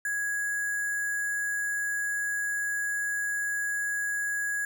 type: tone with sample-and-hold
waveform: sine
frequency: 1661.2 Hz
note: G#6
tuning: in tune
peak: -27 dBFS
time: 0.05-4.65 s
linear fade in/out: 2 ms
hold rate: 8820 Hz
effects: none